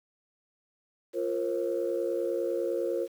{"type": "chord", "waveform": "sine", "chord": "F suspended fourth", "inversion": "none", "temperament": "equal with one note detuned", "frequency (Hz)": [349.2, 466.2, 536.1], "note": ["F4", "Bb4", "C5"], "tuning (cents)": [0, 0, 42], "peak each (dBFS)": -31, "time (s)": [1.13, 3.08], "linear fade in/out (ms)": 50, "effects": ["tanh soft clip ceiling -19 dBFS", "9-bit"]}